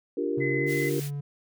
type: chord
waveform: sine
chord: G minor seventh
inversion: second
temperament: equal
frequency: 293.7 / 349.2 / 392 / 466.2 Hz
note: D4 / F4 / G4 / Bb4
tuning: 0 / 0 / 0 / 0 cents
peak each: -31 dBFS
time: 0.17-1 s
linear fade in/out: 5 ms
type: tone with pitch glide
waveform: triangle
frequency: 135.9 to 143.23 Hz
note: C#3 to D3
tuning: -34 to -43 cents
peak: -28 dBFS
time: 0.37-1.21 s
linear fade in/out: 10 ms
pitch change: +91 cents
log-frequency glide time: 0.58-0.66 s
type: tone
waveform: sine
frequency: 2032 Hz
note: B6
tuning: 49 cents sharp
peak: -29 dBFS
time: 0.4-0.9 s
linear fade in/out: 20 ms
type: high-pass noise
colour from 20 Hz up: white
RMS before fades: -40 dBFS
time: 0.66-1.11 s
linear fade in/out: 50 ms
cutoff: 1500 Hz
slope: 24 dB/octave
effects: none